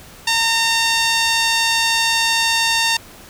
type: tone with band-pass filter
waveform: sawtooth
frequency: 913 Hz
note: A#5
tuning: 36 cents flat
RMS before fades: -17 dBFS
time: 0.27-2.97 s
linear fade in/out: 5 ms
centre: 4300 Hz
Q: 0.96
effects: pink hiss -41 dBFS RMS until 3.29 s